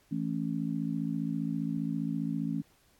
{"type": "harmonic tone", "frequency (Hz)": 55, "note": "A1", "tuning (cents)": 0, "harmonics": [3, 4, 5], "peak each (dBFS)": [-34, -34, -34], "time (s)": [0.11, 2.62], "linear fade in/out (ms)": 10, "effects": ["pink hiss -66 dBFS RMS until 2.99 s", "AAC 64 kbps"]}